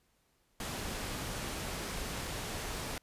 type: low-pass noise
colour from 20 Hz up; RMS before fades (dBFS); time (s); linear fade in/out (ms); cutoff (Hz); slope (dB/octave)
pink; -39; 0.6-2.98; 2; 12000; 12
effects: pink hiss -73 dBFS RMS until 3.02 s + resampled to 32000 Hz